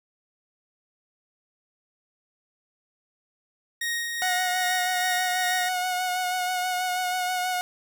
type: tone with tremolo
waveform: sawtooth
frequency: 1871 Hz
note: A#6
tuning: 6 cents sharp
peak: -22 dBFS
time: 3.81-5.69 s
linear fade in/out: 5 ms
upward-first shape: sine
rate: 2.5 Hz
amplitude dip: 35%
type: tone with vibrato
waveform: sawtooth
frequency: 730 Hz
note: F#5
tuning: 24 cents flat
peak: -21 dBFS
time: 4.22-7.61 s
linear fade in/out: 0 ms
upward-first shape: sine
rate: 6.2 Hz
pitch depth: 22 cents each way
effects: none